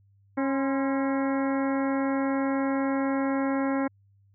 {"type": "harmonic tone with a mistuned harmonic", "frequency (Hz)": 272.4, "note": "C#4", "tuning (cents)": -30, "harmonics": [1, 2, 3, 4, 5, 6, 7, 8], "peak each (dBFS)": [-25, -31, -35, -37, -39, -41, -42, -43], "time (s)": [0.37, 3.88], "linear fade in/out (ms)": 10, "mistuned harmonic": 4, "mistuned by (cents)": -66, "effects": ["added 99 Hz sine -58 dBFS peak until 4.34 s"]}